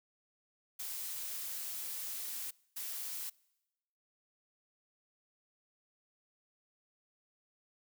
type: noise bursts at uneven times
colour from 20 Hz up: blue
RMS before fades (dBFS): -41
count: 2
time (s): 0.79-2.51 / 2.76-3.3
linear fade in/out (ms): 10
effects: noise-tail reverb RT60 1.0 s tail -25 dB re dry